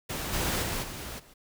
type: noise with level steps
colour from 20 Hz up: pink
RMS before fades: -34 / -29 / -32 / -39 / -55 dBFS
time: 0.09-1.34 s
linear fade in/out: 10 ms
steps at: 0.32 / 0.62 / 0.82 / 1.18 s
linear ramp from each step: 20 ms
effects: none